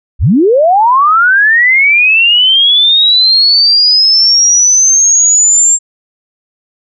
sine linear sweep, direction up, 37.53 to 7459 Hz, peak -4 dBFS, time 0.19-5.79 s, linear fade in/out 50 ms, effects none

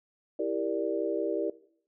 sine chord, E half-diminished seventh, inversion none, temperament equal with one note detuned, 329.6 / 394.7 / 466.2 / 587.3 Hz, E4 / G4 / Bb4 / D5, 0 / +12 / 0 / 0 cents, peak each -33 dBFS, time 0.39-1.5 s, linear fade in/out 5 ms, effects noise-tail reverb RT60 0.6 s tail -19 dB re dry

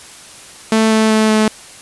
sawtooth tone with pitch steps, 220.8 / 219.3 / 217.8 / 216.3 Hz, A3 / A3 / A3 / A3, +6 / -6 / -17 / -29 cents, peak -6 dBFS, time 0.72-1.48 s, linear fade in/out 2 ms, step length 190 ms, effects white hiss -37 dBFS RMS until 1.81 s + resampled to 24000 Hz

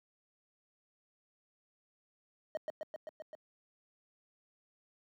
triangle tone with echo, 622.3 Hz, D#5, in tune, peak -31 dBFS, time 2.55-2.57 s, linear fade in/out 0 ms, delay 130 ms, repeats 6, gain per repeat -2 dB, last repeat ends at 3.35 s, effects high-pass 200 Hz 12 dB/octave

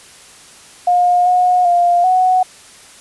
sine tone with pitch steps, 713 / 724 / 700 / 740 Hz, F5 / F#5 / F5 / F#5, +36 / -38 / +4 / 0 cents, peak -9 dBFS, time 0.87-2.43 s, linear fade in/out 5 ms, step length 390 ms, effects white hiss -41 dBFS RMS until 3 s + resampled to 24000 Hz

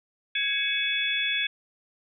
sine tone cluster, 1657 / 2235 / 2569 / 3424 Hz, G#6 / C#7 / E7 / A7, -4 / +14 / -45 / -48 cents, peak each -31 / -31 / -29 / -28 dBFS, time 0.35-1.47 s, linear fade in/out 5 ms, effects none

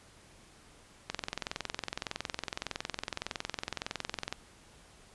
click train, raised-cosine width 0.2 ms, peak -16 dBFS, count 71, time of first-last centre 1.1-4.326 s, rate 21.7 Hz, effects pink hiss -58 dBFS RMS until 5.14 s + resampled to 24000 Hz

